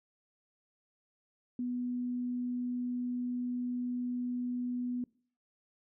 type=tone; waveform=sine; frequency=246.4 Hz; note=B3; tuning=4 cents flat; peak=-32 dBFS; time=1.59-5.04 s; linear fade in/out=2 ms; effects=noise-tail reverb RT60 0.5 s tail -24 dB re dry